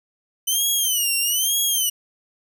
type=tone with vibrato; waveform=10% pulse; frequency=3020 Hz; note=F#7; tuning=35 cents sharp; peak=-11 dBFS; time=0.47-1.9 s; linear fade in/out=10 ms; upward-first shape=sine; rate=1.1 Hz; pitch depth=160 cents each way; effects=none